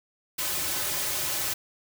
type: noise with comb filter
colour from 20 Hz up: white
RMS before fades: -29 dBFS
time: 0.38-1.54 s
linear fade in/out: 10 ms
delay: 4.3 ms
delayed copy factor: -0.85
effects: none